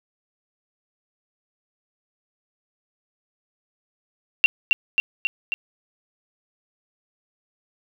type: tone with echo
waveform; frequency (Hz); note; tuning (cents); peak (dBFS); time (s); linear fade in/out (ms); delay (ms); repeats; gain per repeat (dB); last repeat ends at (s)
sine; 2744; F7; -31; -9; 4.44-4.46; 0; 270; 4; -3; 5.54
effects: none